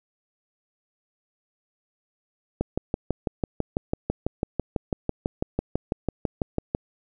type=click train; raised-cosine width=2 ms; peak=-10 dBFS; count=26; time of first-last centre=2.61-6.749 s; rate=6.04 Hz; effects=none